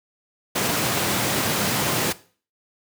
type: high-pass noise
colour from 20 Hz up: pink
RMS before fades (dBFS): -23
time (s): 0.55-2.13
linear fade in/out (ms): 10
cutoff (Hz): 110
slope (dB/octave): 24
effects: noise-tail reverb RT60 0.4 s tail -17 dB re dry